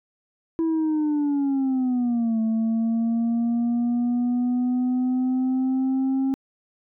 sine linear two-way sweep, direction down then up, 329.6 to 221.7 to 268.5 Hz, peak -17 dBFS, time 0.59-6.34 s, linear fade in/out 0 ms, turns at 2.4 s, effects tanh soft clip ceiling -19 dBFS

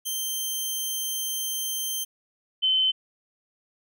10% pulse / sine tone pair in turn, 3136 / 3063 Hz, G7 / G7, 0 / -41 cents, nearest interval unison, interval 41 cents, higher first, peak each -19 dBFS, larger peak neither, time 0.05-2.05 / 2.62-2.92 s, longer first, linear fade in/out 20 ms, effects none

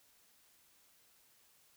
silence, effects white hiss -68 dBFS RMS until 1.76 s

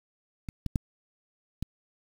clicks, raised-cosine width 5 ms, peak -24 / -18 / -13 / -19 dBFS, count 4, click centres 0.488 / 0.663 / 0.758 / 1.626 s, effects 7-bit

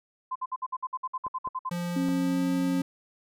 sine tone bursts, 1031 Hz, C6, 26 cents flat, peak -28 dBFS, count 14, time 0.31-1.695 s, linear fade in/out 10 ms, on 46 ms, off 57 ms
clicks, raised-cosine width 1 ms, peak -26 dBFS, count 3, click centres 1.266 / 1.474 / 2.087 s
square tone with pitch glide, 174.61 to 178.38 Hz, F3 to F3, 0 to +37 cents, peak -30 dBFS, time 1.71-2.82 s, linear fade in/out 5 ms, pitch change +37 cents, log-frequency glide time 1.89-2.48 s
sine tone, 270.1 Hz, C#4, 45 cents flat, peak -25 dBFS, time 1.96-2.82 s, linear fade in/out 5 ms
effects none

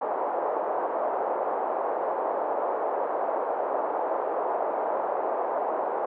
pink band-pass noise, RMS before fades -28 dBFS, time 0.01-6.06 s, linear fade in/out 10 ms, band 490 to 930 Hz, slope 24 dB/octave, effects none

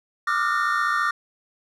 triangle tone cluster, 1182 / 1270 / 1397 / 1452 / 1829 Hz, D6 / D#6 / F6 / F#6 / A#6, +11 / +35 / 0 / -33 / -33 cents, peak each -22 / -29 / -25 / -27 / -25 dBFS, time 0.27-1.11 s, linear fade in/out 5 ms, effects none

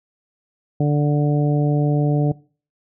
harmonic tone, 146.9 Hz, D3, 1 cent sharp, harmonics 1 / 2 / 3 / 4 / 5, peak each -16 / -22 / -26 / -28 / -30 dBFS, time 0.8-2.32 s, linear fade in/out 5 ms, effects noise-tail reverb RT60 0.4 s tail -22 dB re dry

